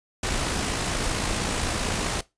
pink noise with amplitude modulation, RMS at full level -25 dBFS, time 0.23-2.21 s, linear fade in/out 5 ms, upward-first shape sine, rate 55.7 Hz, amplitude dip 35%, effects noise-tail reverb RT60 0.2 s tail -19 dB re dry + resampled to 22050 Hz

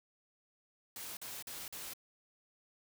white noise bursts, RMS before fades -45 dBFS, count 4, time 0.96-1.935 s, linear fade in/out 2 ms, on 210 ms, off 45 ms, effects none

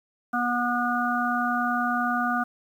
harmonic tone, 242.7 Hz, B3, 30 cents flat, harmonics 1 / 3 / 5 / 6, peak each -28 / -28 / -28 / -28 dBFS, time 0.33-2.44 s, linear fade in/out 10 ms, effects 9-bit

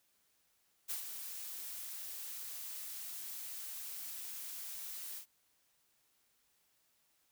blue noise with ADSR envelope, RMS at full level -38 dBFS, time 0.88-5.26 s, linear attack 26 ms, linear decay 110 ms, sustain -7 dB, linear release 91 ms, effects white hiss -75 dBFS RMS until 7.31 s

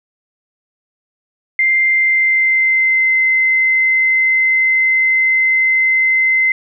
sine tone with pitch glide, 2094 to 2063 Hz, C7 to C7, +1 to -25 cents, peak -10 dBFS, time 1.59-6.52 s, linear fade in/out 2 ms, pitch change -26 cents, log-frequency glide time 1.81-3.24 s, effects none

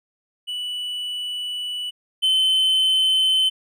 triangle tone pair in turn, 2960 / 3063 Hz, F#7 / G7, 0 / -41 cents, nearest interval minor second, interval 59 cents, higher second, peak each -24 / -14 dBFS, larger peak second, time 0.47-1.91 / 2.22-3.5 s, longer first, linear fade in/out 20 ms, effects none

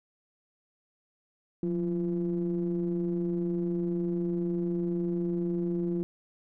triangle ring-modulated tone, 83 Hz, E2, 12 cents sharp, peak -22 dBFS, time 1.63-6.03 s, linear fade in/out 0 ms, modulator 261 Hz, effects none

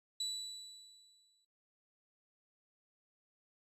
35% pulse tone with exponential decay, 3951 Hz, B7, in tune, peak -32 dBFS, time 0.2-1.45 s, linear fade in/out 5 ms, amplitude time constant 270 ms, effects noise-tail reverb RT60 0.2 s tail -20 dB re dry + resampled to 32000 Hz

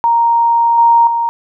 sine tone with level steps, 932.3 Hz, A#5, in tune, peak -8 / -5 / -12 dBFS, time 0.04-1.29 s, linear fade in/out 0 ms, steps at 0.78 / 1.07 s, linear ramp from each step 2 ms, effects none

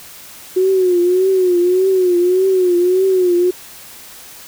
sine tone with vibrato, 366 Hz, F#4, 19 cents flat, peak -10 dBFS, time 0.56-3.51 s, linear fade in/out 10 ms, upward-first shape triangle, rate 1.7 Hz, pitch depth 92 cents each way, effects white hiss -37 dBFS RMS until 4.47 s

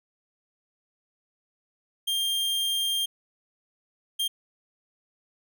45% pulse tone bursts at uneven times, 3195 Hz, G7, 32 cents sharp, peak -24 dBFS, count 2, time 2.07-3.06 / 4.19-4.28 s, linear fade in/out 10 ms, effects none

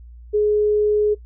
sine tone, 420 Hz, G#4, 19 cents sharp, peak -14 dBFS, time 0.33-1.15 s, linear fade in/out 20 ms, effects noise-tail reverb RT60 0.1 s tail -20 dB re dry + added 59 Hz sine -38 dBFS peak until 1.25 s

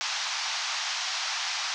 white band-pass noise, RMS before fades -31 dBFS, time 0.01-1.74 s, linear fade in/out 0 ms, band 720 to 6200 Hz, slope 48 dB/octave, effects none

